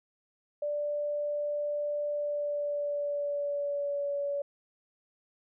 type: tone with pitch glide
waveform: sine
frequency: 587.3 to 568.9 Hz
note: D5 to C#5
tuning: 0 to +45 cents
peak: -29 dBFS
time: 0.62-4.42 s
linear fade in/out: 5 ms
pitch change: -55 cents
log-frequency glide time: 2.1-4.14 s
effects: none